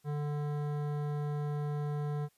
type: tone with hard clipping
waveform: sine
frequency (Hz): 147.2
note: D3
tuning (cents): +4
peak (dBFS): -34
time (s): 0.04-2.29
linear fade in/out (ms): 50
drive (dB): 15
effects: white hiss -71 dBFS RMS until 2.37 s + resampled to 32000 Hz

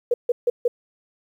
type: tone bursts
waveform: sine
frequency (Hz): 482.7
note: B4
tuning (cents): -40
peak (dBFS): -15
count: 4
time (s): 0.11-0.68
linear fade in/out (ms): 5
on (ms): 30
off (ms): 150
effects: 9-bit

